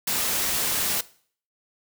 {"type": "noise", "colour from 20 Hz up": "white", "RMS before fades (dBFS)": -25, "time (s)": [0.07, 1.01], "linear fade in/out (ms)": 5, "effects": ["noise-tail reverb RT60 0.5 s tail -19 dB re dry"]}